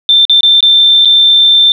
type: tone with dropouts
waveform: sine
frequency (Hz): 3566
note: A7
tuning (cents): +22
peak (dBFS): -3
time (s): 0.09-1.72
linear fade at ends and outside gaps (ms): 1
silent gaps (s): 0.252-0.296 / 0.408-0.432 / 0.606-0.627 / 1.049-1.055
effects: 7-bit